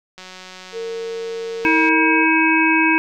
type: click train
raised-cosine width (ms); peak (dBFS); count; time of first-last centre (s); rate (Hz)
0.2; -20; 317; 0.18-1.888; 185
type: tone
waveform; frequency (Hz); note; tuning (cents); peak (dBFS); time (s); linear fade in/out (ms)
sine; 457.5; A#4; -32; -24; 0.72-2.27; 50
type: harmonic tone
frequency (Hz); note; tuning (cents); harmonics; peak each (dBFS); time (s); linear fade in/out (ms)
320.6; E4; -48; 1 / 3 / 5 / 7 / 8; -17 / -20 / -20 / -21 / -18; 1.65-2.98; 0
effects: none